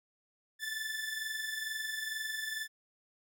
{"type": "tone pair together", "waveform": "sawtooth", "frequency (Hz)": [1737.8, 1760], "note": ["A6", "A6"], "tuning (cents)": [-22, 0], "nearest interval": "unison", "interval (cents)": 22, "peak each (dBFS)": [-37, -34], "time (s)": [0.59, 2.68], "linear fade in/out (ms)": 50, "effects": []}